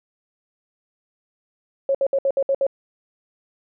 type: tone bursts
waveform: sine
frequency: 547 Hz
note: C#5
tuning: 23 cents flat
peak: -16 dBFS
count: 7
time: 1.89-2.667 s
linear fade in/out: 2 ms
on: 57 ms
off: 63 ms
effects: none